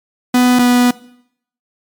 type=tone pair in turn; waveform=45% pulse; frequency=248.4 / 245.7 Hz; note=B3 / B3; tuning=+10 / -9 cents; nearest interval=unison; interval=19 cents; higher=first; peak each=-8 dBFS; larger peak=neither; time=0.34-0.59 / 0.59-0.91 s; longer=second; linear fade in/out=5 ms; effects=noise-tail reverb RT60 0.7 s tail -20 dB re dry + MP3 96 kbps